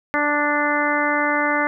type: harmonic tone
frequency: 293.7 Hz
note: D4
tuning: in tune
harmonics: 1 / 2 / 3 / 4 / 5 / 6 / 7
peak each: -25 / -25 / -25 / -25 / -25 / -25 / -25 dBFS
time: 0.14-1.67 s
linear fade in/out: 0 ms
effects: none